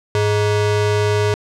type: ring-modulated tone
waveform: square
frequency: 261.6 Hz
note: C4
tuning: in tune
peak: -12 dBFS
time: 0.15-1.34 s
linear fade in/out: 0 ms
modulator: 158 Hz
effects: low-pass 7000 Hz 12 dB/octave